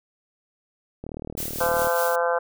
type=click train; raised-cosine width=2 ms; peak=-21 dBFS; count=33; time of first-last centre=1.04-1.871 s; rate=38.5 Hz
type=noise with tremolo; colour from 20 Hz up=blue; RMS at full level=-30 dBFS; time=1.37-2.16 s; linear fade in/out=10 ms; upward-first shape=sine; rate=5 Hz; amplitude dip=45%
type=harmonic tone; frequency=170.9 Hz; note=F3; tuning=37 cents flat; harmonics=3 / 4 / 5 / 6 / 7 / 8 / 9; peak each=-23 / -27 / -29 / -30 / -32 / -32 / -30 dBFS; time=1.6-2.39 s; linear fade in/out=10 ms
effects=none